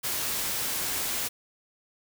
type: noise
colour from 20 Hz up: white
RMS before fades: -30 dBFS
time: 0.03-1.29 s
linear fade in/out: 20 ms
effects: none

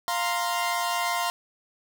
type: chord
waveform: sawtooth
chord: F suspended fourth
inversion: none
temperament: equal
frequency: 698.5 / 932.3 / 1046.5 Hz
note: F5 / Bb5 / C6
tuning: 0 / 0 / 0 cents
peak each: -25 / -27 / -25 dBFS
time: 0.08-1.3 s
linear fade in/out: 0 ms
effects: none

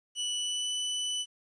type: tone with pitch glide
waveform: sawtooth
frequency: 2960 to 2986 Hz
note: F#7 to F#7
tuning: 0 to +15 cents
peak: -27 dBFS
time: 0.15-1.26 s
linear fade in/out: 50 ms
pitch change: +15 cents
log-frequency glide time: 0.36-0.71 s
effects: resampled to 22050 Hz + 11-bit

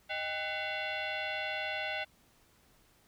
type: tone with frequency modulation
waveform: sine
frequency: 622.3 Hz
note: D#5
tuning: in tune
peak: -33 dBFS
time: 0.09-2.05 s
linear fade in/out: 20 ms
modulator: 706 Hz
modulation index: 3.9
effects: pink hiss -66 dBFS RMS until 3.07 s

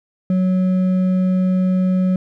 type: tone with hard clipping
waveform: triangle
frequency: 185 Hz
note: F#3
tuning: in tune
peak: -15 dBFS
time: 0.3-2.16 s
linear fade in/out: 2 ms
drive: 8 dB
effects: none

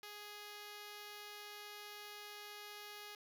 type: tone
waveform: 5% pulse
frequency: 415.3 Hz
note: G#4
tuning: in tune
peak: -38 dBFS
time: 0.03-3.15 s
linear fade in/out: 2 ms
effects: none

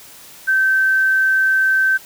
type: tone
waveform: sine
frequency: 1548 Hz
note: G6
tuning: 22 cents flat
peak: -12 dBFS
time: 0.47-1.98 s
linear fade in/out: 20 ms
effects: white hiss -41 dBFS RMS until 2.05 s

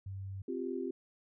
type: tone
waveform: sine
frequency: 96.8 Hz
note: G2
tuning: 21 cents flat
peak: -39 dBFS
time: 0.06-0.42 s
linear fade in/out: 5 ms
type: chord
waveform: sine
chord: C suspended fourth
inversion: none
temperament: equal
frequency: 261.6 / 349.2 / 392 Hz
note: C4 / F4 / G4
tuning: 0 / 0 / 0 cents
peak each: -39 dBFS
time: 0.48-0.91 s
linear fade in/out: 5 ms
effects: none

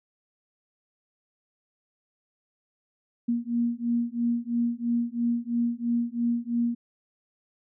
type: beating tone pair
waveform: sine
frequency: 235 / 238 Hz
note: A#3 / A#3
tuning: +14 / +36 cents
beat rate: 3 Hz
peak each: -27 dBFS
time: 3.28-6.75 s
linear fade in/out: 10 ms
effects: none

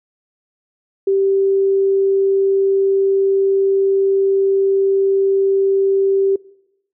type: tone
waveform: sine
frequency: 390.2 Hz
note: G4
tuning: 8 cents flat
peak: -12 dBFS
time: 1.07-6.36 s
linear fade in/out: 5 ms
effects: noise-tail reverb RT60 0.9 s tail -22 dB re dry

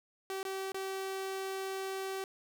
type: tone with dropouts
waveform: sawtooth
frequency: 384.6 Hz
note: G4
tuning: 33 cents flat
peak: -32 dBFS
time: 0.3-2.24 s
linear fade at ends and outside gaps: 1 ms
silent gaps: 0.43-0.451 / 0.72-0.744 s
effects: 10-bit

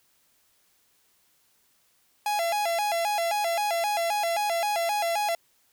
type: tone with vibrato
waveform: 45% pulse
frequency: 750 Hz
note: F#5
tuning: 23 cents sharp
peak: -24 dBFS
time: 2.26-5.35 s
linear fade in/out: 2 ms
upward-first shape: square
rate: 3.8 Hz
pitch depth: 180 cents each way
effects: white hiss -66 dBFS RMS until 5.72 s

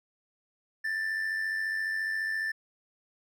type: tone with amplitude modulation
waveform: triangle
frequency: 1771 Hz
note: A6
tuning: 11 cents sharp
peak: -25 dBFS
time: 0.84-2.52 s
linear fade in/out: 10 ms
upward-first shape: sine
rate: 94.5 Hz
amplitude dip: 45%
effects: none

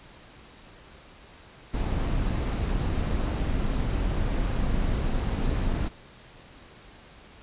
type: noise with amplitude modulation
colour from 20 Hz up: brown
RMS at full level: -24 dBFS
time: 1.73-5.89 s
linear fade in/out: 20 ms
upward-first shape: sine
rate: 227 Hz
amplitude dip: 45%
effects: pink hiss -50 dBFS RMS until 7.42 s + resampled to 8000 Hz

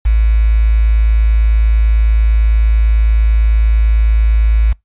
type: tone with quantisation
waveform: sine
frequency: 54.5 Hz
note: A1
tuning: 16 cents flat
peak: -7 dBFS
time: 0.05-4.73 s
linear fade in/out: 10 ms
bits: 5
effects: noise-tail reverb RT60 0.2 s tail -26 dB re dry + resampled to 8000 Hz

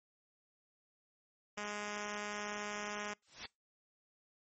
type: tone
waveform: 5% pulse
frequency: 207.7 Hz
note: G#3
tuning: in tune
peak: -28 dBFS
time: 1.57-3.14 s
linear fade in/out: 10 ms
type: noise with exponential growth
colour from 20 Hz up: white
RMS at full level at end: -37 dBFS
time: 3.22-3.46 s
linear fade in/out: 5 ms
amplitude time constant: 52 ms
effects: noise-tail reverb RT60 0.2 s tail -25 dB re dry + MP3 32 kbps

